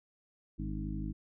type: harmonic tone with a mistuned harmonic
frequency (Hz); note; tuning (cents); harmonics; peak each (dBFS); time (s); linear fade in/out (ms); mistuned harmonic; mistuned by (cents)
51.91; G#1; 0; 1 / 2 / 3 / 4 / 5 / 6; -38 / -45 / -41 / -42 / -46 / -43; 0.58-1.13; 20; 5; +41
effects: none